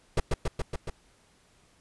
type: noise with echo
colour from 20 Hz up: brown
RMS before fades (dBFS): -22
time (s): 0.17-0.2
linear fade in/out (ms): 5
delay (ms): 140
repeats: 5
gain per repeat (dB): -2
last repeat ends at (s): 0.9
effects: pink hiss -63 dBFS RMS until 1.8 s + resampled to 24000 Hz